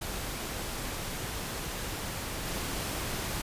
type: noise with level steps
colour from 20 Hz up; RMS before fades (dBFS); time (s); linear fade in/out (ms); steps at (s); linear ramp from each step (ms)
pink; -36 / -34; 0.01-3.42; 10; 2.45; 20
effects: resampled to 32000 Hz